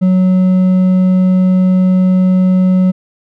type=tone with hard clipping; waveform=triangle; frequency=185 Hz; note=F#3; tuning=in tune; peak=-8 dBFS; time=0.01-2.92 s; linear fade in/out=20 ms; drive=7 dB; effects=none